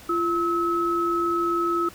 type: tone pair together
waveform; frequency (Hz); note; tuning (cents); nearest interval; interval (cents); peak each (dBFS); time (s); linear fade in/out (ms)
sine; 342.8 / 1292; F4 / E6; -32 / -35; octave + major seventh; 2297; -24 / -23; 0.09-1.89; 5
effects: pink hiss -46 dBFS RMS until 1.94 s